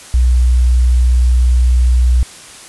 sine tone, 61.74 Hz, B1, in tune, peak -7 dBFS, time 0.14-2.23 s, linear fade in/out 0 ms, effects white hiss -35 dBFS RMS until 2.68 s + resampled to 24000 Hz

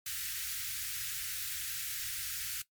white band-stop noise, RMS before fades -38 dBFS, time 0.06-2.62 s, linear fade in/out 5 ms, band 130 to 1400 Hz, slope 48 dB/octave, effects noise-tail reverb RT60 0.1 s tail -17 dB re dry + MP3 96 kbps

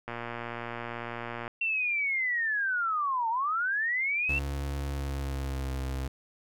click train, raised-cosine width 0.5 ms, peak -21 dBFS, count 166, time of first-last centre 0.08-1.478 s, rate 118 Hz
sine linear two-way sweep, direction down then up, 2726 to 880 to 2726 Hz, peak -26 dBFS, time 1.61-4.39 s, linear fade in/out 5 ms, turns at 3.29 s
35% pulse tone with pitch glide, 69.8 to 66.11 Hz, C#2 to C2, +13 to +19 cents, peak -29 dBFS, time 4.29-6.08 s, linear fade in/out 5 ms, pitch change -94 cents, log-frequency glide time 4.93-5.79 s
effects none

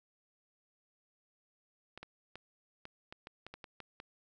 clicks, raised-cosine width 0.3 ms, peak -30 dBFS, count 11, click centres 1.976 / 2.03 / 2.356 / 2.854 / 3.125 / 3.271 / 3.466 / 3.54 / 3.642 / 3.803 / 4.001 s, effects none

